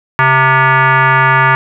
sine tone with frequency modulation, 135.3 Hz, C#3, 42 cents flat, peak -6 dBFS, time 0.19-1.55 s, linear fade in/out 0 ms, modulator 525 Hz, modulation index 3.5, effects none

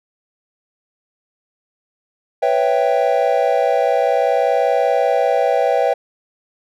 triangle chord, C# half-diminished seventh, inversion third, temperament equal, 493.9 / 554.4 / 659.3 / 784 Hz, B4 / C#5 / E5 / G5, 0 / 0 / 0 / 0 cents, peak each -17 dBFS, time 2.42-5.94 s, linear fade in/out 10 ms, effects none

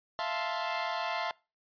sawtooth chord, F major seventh, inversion third, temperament equal, 659.3 / 698.5 / 880 / 1046.5 Hz, E5 / F5 / A5 / C6, 0 / 0 / 0 / 0 cents, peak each -33 dBFS, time 0.19-1.31 s, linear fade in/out 0 ms, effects noise-tail reverb RT60 0.3 s tail -24 dB re dry + resampled to 11025 Hz

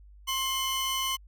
sawtooth tone pair together, 1061 / 2999 Hz, C6 / F#7, +24 / +23 cents, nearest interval octave + tritone, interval 1799 cents, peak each -27 dBFS, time 0.27-1.17 s, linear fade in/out 20 ms, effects added 50 Hz sine -49 dBFS peak until 1.27 s

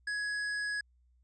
sine tone with hard clipping, 1674 Hz, G#6, 13 cents sharp, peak -34 dBFS, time 0.07-0.81 s, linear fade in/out 5 ms, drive 10 dB, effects added 61 Hz sine -64 dBFS peak until 1.23 s + resampled to 24000 Hz

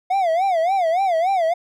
triangle tone with vibrato, 713 Hz, F5, 36 cents sharp, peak -14 dBFS, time 0.1-1.54 s, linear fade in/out 10 ms, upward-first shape sine, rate 3.5 Hz, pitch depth 180 cents each way, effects none

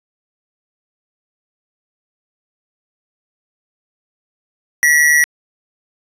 square tone with amplitude modulation, 1930 Hz, B6, 40 cents flat, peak -7 dBFS, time 4.83-5.24 s, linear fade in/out 0 ms, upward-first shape sine, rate 149 Hz, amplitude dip 55%, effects resampled to 32000 Hz

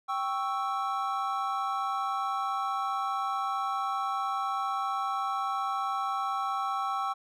triangle chord, C# diminished, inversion second, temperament equal, 784 / 1108.7 / 1318.5 Hz, G5 / C#6 / E6, 0 / 0 / 0 cents, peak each -31 dBFS, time 0.08-7.14 s, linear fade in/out 20 ms, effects none

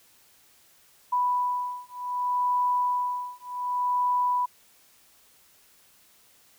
sine beating tone pair, 987.8 / 988.46 Hz, B5 / B5, 0 / +1 cents, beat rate 0.66 Hz, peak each -27 dBFS, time 1.12-4.46 s, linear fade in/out 10 ms, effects white hiss -59 dBFS RMS until 6.58 s

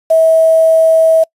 sine tone with quantisation, 647 Hz, E5, 32 cents flat, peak -5 dBFS, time 0.1-1.24 s, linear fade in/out 10 ms, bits 5, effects noise-tail reverb RT60 0.1 s tail -26 dB re dry + resampled to 32000 Hz

